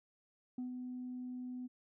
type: tone with ADSR envelope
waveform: sine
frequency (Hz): 250.6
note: B3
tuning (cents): +25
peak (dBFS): -35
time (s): 0.58-1.68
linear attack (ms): 4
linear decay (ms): 120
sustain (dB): -5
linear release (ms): 24
effects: tanh soft clip ceiling -36 dBFS